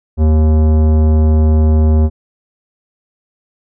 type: tone with tanh clipping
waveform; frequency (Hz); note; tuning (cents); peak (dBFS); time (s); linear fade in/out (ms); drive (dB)
sine; 77.8; D#2; 0; -9; 0.17-2.1; 50; 16
effects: none